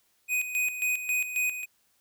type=tone with tremolo; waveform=square; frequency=2495 Hz; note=D#7; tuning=4 cents sharp; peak=-25 dBFS; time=0.28-1.66 s; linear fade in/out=50 ms; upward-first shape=square; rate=3.7 Hz; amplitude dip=65%; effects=white hiss -69 dBFS RMS until 2 s